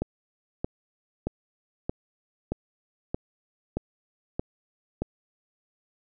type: click train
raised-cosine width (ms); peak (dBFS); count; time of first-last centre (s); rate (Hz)
2; -14; 9; 0.02-5.02; 1.6
effects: none